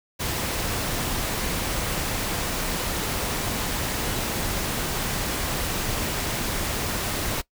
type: noise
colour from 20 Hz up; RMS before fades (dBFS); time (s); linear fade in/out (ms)
pink; -27; 0.19-7.42; 20
effects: noise-tail reverb RT60 0.1 s tail -20 dB re dry